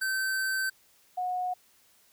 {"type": "tone pair in turn", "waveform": ["square", "sine"], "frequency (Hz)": [1544, 728.7], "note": ["G6", "F#5"], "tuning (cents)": [-27, -27], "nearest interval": "octave + minor second", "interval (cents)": 1300, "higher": "first", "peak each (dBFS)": -28, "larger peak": "neither", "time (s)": [[0.01, 0.7], [1.17, 1.54]], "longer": "first", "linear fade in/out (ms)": 10, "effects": ["white hiss -63 dBFS RMS until 2.12 s"]}